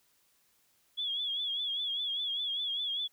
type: tone with vibrato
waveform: sine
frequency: 3361 Hz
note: G#7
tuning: 20 cents sharp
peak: -31 dBFS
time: 0.97-3.08 s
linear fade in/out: 20 ms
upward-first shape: triangle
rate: 5 Hz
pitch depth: 89 cents each way
effects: white hiss -70 dBFS RMS until 3.12 s